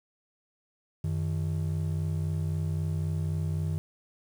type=ring-modulated tone; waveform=triangle; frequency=123.47 Hz; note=B2; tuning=in tune; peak=-22 dBFS; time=1.04-3.78 s; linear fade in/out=0 ms; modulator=31.9 Hz; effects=9-bit